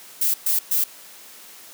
violet noise bursts, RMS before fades -20 dBFS, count 3, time 0.21-0.84 s, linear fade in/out 5 ms, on 130 ms, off 120 ms, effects white hiss -44 dBFS RMS until 1.73 s + high-pass 200 Hz 12 dB/octave

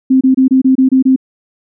sine tone bursts, 261.9 Hz, C4, 2 cents sharp, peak -5 dBFS, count 8, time 0.1-1.162 s, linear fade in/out 10 ms, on 110 ms, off 26 ms, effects none

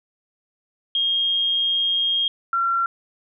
sine tone pair in turn, 3239 / 1365.4 Hz, G#7 / F6, -44 / -40 cents, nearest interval octave + minor third, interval 1496 cents, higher first, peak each -18 / -18 dBFS, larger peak neither, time 0.95-2.28 / 2.53-2.86 s, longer first, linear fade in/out 2 ms, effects none

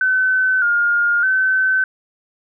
sine tone with pitch steps, 1519 / 1417 / 1528 Hz, F#6 / F6 / G6, +45 / +25 / -45 cents, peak -13 dBFS, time 0.01-1.84 s, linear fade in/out 2 ms, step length 610 ms, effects none

